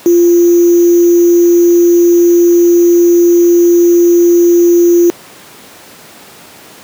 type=tone with sample-and-hold; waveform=sine; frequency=345.6 Hz; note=F4; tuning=18 cents flat; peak=-3 dBFS; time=0.06-5.1 s; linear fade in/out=0 ms; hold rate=6300 Hz; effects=pink hiss -35 dBFS RMS until 6.83 s + high-pass 200 Hz 12 dB/octave